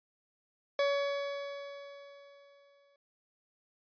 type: tone with exponential decay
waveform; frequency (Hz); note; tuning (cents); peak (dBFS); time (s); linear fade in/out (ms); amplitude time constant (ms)
40% pulse; 564; C#5; +30; -25; 0.79-2.96; 2; 470
effects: resampled to 11025 Hz